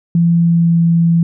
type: tone with pitch glide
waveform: sine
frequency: 169.4 to 167.84 Hz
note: E3 to E3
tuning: +48 to +31 cents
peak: -8 dBFS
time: 0.15-1.23 s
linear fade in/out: 2 ms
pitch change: -17 cents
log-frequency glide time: 0.33-0.8 s
effects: none